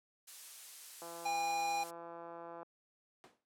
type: noise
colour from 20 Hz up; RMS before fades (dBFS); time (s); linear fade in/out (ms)
blue; -48; 0.27-1.91; 10
type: click train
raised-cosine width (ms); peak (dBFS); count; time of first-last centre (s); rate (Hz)
1; -33; 273; 1.02-2.629; 169
type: harmonic tone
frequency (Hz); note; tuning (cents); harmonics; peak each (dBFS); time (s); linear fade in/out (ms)
812; G#5; -39; 1 / 3 / 5 / 7 / 9; -33 / -43 / -47 / -50 / -52; 1.25-1.84; 10
type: noise with exponential decay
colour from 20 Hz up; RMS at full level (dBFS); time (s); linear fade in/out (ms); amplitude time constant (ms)
brown; -45; 3.24-3.45; 0; 45
effects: high-pass 400 Hz 12 dB/octave + low-pass 11000 Hz 12 dB/octave